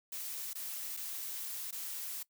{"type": "noise with dropouts", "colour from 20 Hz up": "blue", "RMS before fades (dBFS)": -41, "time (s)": [0.12, 2.23], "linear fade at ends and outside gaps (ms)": 5, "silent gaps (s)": [[0.533, 0.552], [0.968, 0.971], [1.71, 1.725]], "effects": ["noise-tail reverb RT60 0.1 s tail -20 dB re dry"]}